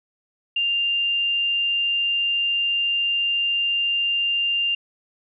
sine tone, 2794 Hz, F7, in tune, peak -19 dBFS, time 0.56-4.75 s, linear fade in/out 5 ms, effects none

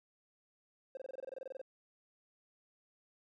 triangle tone bursts, 529 Hz, C5, 19 cents sharp, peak -38 dBFS, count 15, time 0.95-1.615 s, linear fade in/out 2 ms, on 21 ms, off 25 ms, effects tanh soft clip ceiling -36 dBFS

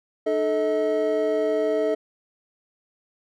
triangle tone cluster, 303.1 / 435.9 / 635 Hz, D#4 / A4 / D#5, -45 / -16 / +35 cents, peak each -27 / -21 / -22 dBFS, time 0.26-1.95 s, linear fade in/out 10 ms, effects none

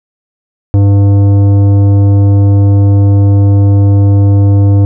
sine tone with tanh clipping, 100 Hz, G2, 35 cents sharp, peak -5 dBFS, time 0.74-4.85 s, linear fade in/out 0 ms, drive 12 dB, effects none

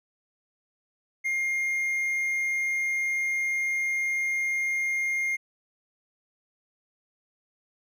triangle tone, 2123 Hz, C7, 25 cents sharp, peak -23 dBFS, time 1.24-5.37 s, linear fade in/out 20 ms, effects none

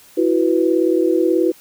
sine chord, E suspended second, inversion none, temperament equal with one note detuned, 329.6 / 368.1 / 493.9 Hz, E4 / F#4 / B4, 0 / -9 / 0 cents, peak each -16 / -17 / -20 dBFS, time 0.17-1.52 s, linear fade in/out 10 ms, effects white hiss -47 dBFS RMS until 1.6 s

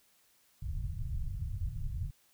pink low-pass noise, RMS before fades -36 dBFS, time 0.62-2.11 s, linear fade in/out 5 ms, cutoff 140 Hz, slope 48 dB/octave, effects white hiss -68 dBFS RMS until 2.33 s

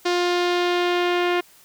sawtooth tone with low-pass filter sweep, 353.2 Hz, F4, 20 cents sharp, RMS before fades -21 dBFS, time 0.05-1.41 s, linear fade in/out 10 ms, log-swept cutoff 4900 to 2700 Hz, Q 1.6, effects white hiss -52 dBFS RMS until 1.64 s

